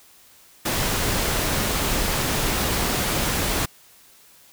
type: noise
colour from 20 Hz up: pink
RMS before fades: -23 dBFS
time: 0.65-3.66 s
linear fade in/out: 10 ms
effects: white hiss -52 dBFS RMS until 4.52 s